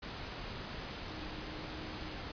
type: tone in noise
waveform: sine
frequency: 309.7 Hz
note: D#4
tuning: 8 cents flat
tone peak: -49 dBFS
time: 1.1-2.16 s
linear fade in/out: 10 ms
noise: pink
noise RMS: -43 dBFS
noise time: 0.02-2.32 s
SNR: -9 dB
effects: resampled to 11025 Hz